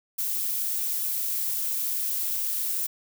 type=noise; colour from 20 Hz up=violet; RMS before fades=-28 dBFS; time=0.18-2.87 s; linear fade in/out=10 ms; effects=none